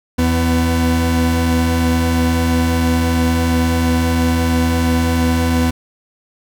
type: tone pair together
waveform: 40% pulse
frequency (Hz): 82.41 / 250.2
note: E2 / B3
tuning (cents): 0 / +23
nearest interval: octave + perfect fifth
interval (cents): 1923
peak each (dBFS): -15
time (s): 0.18-5.71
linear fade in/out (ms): 10
effects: none